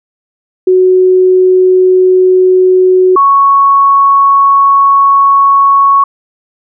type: tone pair in turn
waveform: sine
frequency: 370 / 1108.7 Hz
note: F#4 / C#6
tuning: 0 / 0 cents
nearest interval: octave + perfect fifth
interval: 1900 cents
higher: second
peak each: -3 dBFS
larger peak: neither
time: 0.67-3.16 / 3.16-6.04 s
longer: second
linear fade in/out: 5 ms
effects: none